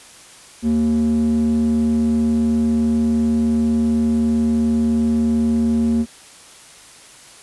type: tone with band-pass filter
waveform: square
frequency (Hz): 76.9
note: D#2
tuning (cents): -20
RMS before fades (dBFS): -17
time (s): 0.62-6.06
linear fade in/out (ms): 50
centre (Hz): 250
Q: 5.8
effects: white hiss -43 dBFS RMS until 7.42 s + resampled to 24000 Hz